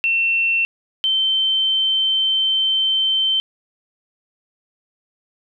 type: tone pair in turn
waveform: sine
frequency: 2700 / 3100 Hz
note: E7 / G7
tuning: +41 / -20 cents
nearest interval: major second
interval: 239 cents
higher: second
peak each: -15 dBFS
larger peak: neither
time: 0.04-0.65 / 1.04-3.4 s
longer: second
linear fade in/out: 0 ms
effects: none